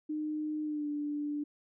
sine tone with pitch glide, 305.2 to 293.8 Hz, D#4 to D4, -33 to +1 cents, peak -32 dBFS, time 0.09-1.44 s, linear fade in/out 10 ms, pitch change -66 cents, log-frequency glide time 0.63-0.88 s, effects none

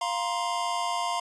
square chord, F suspended fourth, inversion none, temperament equal with one note detuned, 698.5 / 945.9 / 1046.5 Hz, F5 / Bb5 / C6, 0 / +25 / 0 cents, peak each -32 dBFS, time 0.01-1.2 s, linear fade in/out 5 ms, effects resampled to 22050 Hz

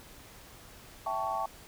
sine chord, A dominant seventh, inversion second, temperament equal with one note detuned, 659.3 / 784 / 880 / 1119 Hz, E5 / G5 / A5 / C#6, 0 / 0 / 0 / +16 cents, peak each -37 / -35 / -35 / -35 dBFS, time 1.06-1.46 s, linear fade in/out 5 ms, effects pink hiss -52 dBFS RMS until 1.67 s

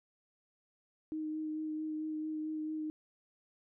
sine tone with vibrato, 310.4 Hz, D#4, 4 cents flat, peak -35 dBFS, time 1.12-2.9 s, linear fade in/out 0 ms, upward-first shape sine, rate 4.5 Hz, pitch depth 13 cents each way, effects none

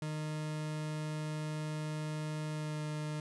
40% pulse tone with pitch glide, 153.6 to 151.92 Hz, D#3 to D#3, -22 to -41 cents, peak -35 dBFS, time 0.02-3.2 s, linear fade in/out 2 ms, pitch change -19 cents, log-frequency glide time 2.51-2.82 s, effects resampled to 24000 Hz + 12-bit

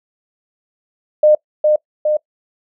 sine tone with echo, 607 Hz, D#5, 43 cents flat, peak -6 dBFS, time 1.23-1.35 s, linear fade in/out 5 ms, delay 410 ms, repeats 2, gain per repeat -3 dB, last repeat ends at 2.17 s, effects noise-tail reverb RT60 0.1 s tail -24 dB re dry

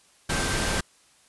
sine tone in noise, 1568 Hz, G6, in tune, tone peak -33 dBFS, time 0.29-0.81 s, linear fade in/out 10 ms, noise pink, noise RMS -26 dBFS, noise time 0.29-0.81 s, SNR -10 dB, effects white hiss -59 dBFS RMS until 1.28 s + resampled to 24000 Hz

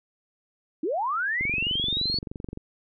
sine linear sweep, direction up, 277.2 to 4482 Hz, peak -24 dBFS, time 0.83-2.19 s, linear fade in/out 5 ms
click train, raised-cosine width 3 ms, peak -22 dBFS, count 28, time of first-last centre 1.41-2.574 s, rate 23.2 Hz
effects none

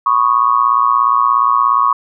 sine tone with amplitude modulation, 1110 Hz, C#6, 2 cents sharp, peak -5 dBFS, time 0.06-1.93 s, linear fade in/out 5 ms, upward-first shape sine, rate 117 Hz, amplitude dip 95%, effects none

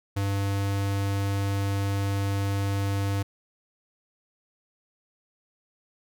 square tone, 99.2 Hz, G2, 21 cents sharp, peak -25 dBFS, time 0.16-3.23 s, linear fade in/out 10 ms, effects none

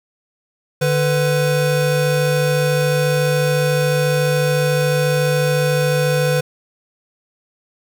square tone pair together, 148.5 / 499.5 Hz, D3 / B4, +20 / +20 cents, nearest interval octave + major sixth, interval 2100 cents, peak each -18 dBFS, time 0.81-6.41 s, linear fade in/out 10 ms, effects none

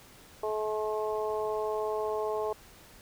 harmonic tone, 214.7 Hz, A3, 42 cents flat, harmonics 2 / 3 / 4 / 5, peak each -31 / -35 / -37 / -39 dBFS, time 0.43-2.53 s, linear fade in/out 5 ms, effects pink hiss -54 dBFS RMS until 3.01 s

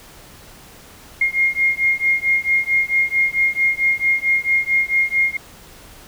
sine beating tone pair, 2132 / 2136.5 Hz, C7 / C7, +32 / +36 cents, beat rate 4.5 Hz, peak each -18 dBFS, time 1.21-5.37 s, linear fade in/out 5 ms, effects pink hiss -43 dBFS RMS until 6.07 s

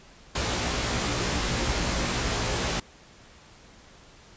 pink noise with comb filter, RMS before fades -27 dBFS, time 0.35-2.8 s, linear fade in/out 5 ms, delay 17 ms, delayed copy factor +0.85, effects pink hiss -52 dBFS RMS until 4.36 s + resampled to 16000 Hz

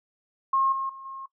sine tone with level steps, 1075 Hz, C6, 47 cents sharp, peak -20 / -27 / -40 / -36 dBFS, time 0.53-1.26 s, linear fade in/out 5 ms, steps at 0.72 / 0.89 / 1.05 s, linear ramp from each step 5 ms, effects noise-tail reverb RT60 0.1 s tail -17 dB re dry

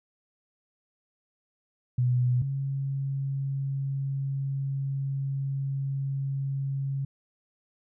sine tone pair in turn, 124.4 / 137 Hz, B2 / C#3, +13 / -20 cents, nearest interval major second, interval 167 cents, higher second, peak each -21 / -27 dBFS, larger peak first, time 1.98-2.42 / 2.42-7.05 s, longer second, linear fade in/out 5 ms, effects none

